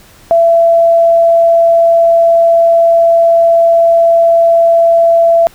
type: tone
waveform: sine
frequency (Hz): 671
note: E5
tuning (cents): +31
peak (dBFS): -4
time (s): 0.31-5.47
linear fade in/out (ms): 0
effects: pink hiss -41 dBFS RMS until 5.54 s